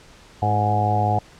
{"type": "harmonic tone with a mistuned harmonic", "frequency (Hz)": 104.6, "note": "G#2", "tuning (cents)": 13, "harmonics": [1, 2, 3, 4, 5, 6, 7, 8], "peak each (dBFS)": [-21, -30, -33, -33, -31, -32, -21, -25], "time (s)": [0.42, 1.19], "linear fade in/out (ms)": 5, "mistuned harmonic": 3, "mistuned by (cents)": 25, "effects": ["pink hiss -48 dBFS RMS until 1.39 s", "low-pass 7000 Hz 12 dB/octave"]}